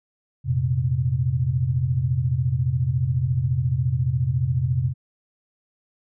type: chord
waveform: sine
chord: F suspended fourth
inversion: none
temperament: equal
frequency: 87.31 / 116.54 / 130.81 Hz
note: F2 / Bb2 / C3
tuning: 0 / 0 / 0 cents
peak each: -27 / -25 / -21 dBFS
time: 0.44-4.94 s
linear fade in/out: 50 ms
effects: none